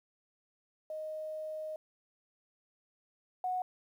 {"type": "tone pair in turn", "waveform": "sine", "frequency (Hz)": [622.3, 735.3], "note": ["D#5", "F#5"], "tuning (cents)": [0, -11], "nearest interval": "minor third", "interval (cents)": 289, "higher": "second", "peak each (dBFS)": [-37, -31], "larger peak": "second", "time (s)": [[0.9, 1.76], [3.44, 3.62]], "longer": "first", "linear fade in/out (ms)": 2, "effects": ["11-bit"]}